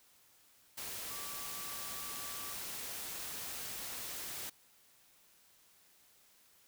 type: tone in noise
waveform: sine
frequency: 1156 Hz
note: D6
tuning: 28 cents flat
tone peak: -51 dBFS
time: 1.1-2.54 s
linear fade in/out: 10 ms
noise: white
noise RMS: -43 dBFS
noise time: 0.77-4.5 s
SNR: -11 dB
effects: white hiss -66 dBFS RMS until 6.67 s